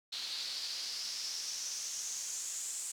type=noise with band-pass filter sweep; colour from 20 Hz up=pink; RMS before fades=-40 dBFS; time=0.12-2.92 s; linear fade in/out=10 ms; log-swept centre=4100 to 7700 Hz; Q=4.8; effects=none